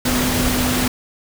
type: tone in noise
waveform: sine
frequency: 250.1 Hz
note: B3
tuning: 22 cents sharp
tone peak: -20 dBFS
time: 0.05-0.88 s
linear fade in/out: 5 ms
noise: pink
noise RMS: -20 dBFS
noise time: 0.05-0.88 s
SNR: -3 dB
effects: none